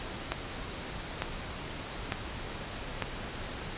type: click train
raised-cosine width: 0.3 ms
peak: -13 dBFS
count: 4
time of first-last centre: 0.32-3.023 s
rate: 1.11 Hz
effects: pink hiss -39 dBFS RMS until 3.77 s + resampled to 8000 Hz